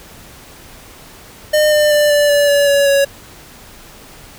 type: tone with pitch steps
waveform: square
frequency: 607 / 599.7 / 592.5 / 585.3 / 578.3 / 571.3 / 564.4 / 557.6 Hz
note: D#5 / D5 / D5 / D5 / D5 / D5 / C#5 / C#5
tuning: -43 / +36 / +15 / -6 / -27 / -48 / +31 / +10 cents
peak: -10 dBFS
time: 1.53-3.05 s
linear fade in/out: 10 ms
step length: 190 ms
effects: pink hiss -39 dBFS RMS until 4.38 s